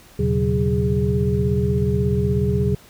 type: tone cluster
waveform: sine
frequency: 79.5 / 121.7 / 138.2 / 187.2 / 411.7 Hz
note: D#2 / B2 / C#3 / F#3 / G#4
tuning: +38 / -25 / -5 / +20 / -15 cents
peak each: -23 dBFS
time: 0.19-2.75 s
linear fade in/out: 5 ms
effects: pink hiss -48 dBFS RMS until 2.89 s